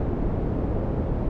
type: low-pass noise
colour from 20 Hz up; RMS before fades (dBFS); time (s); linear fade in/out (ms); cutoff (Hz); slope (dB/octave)
pink; -25; 0-1.29; 2; 490; 12
effects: none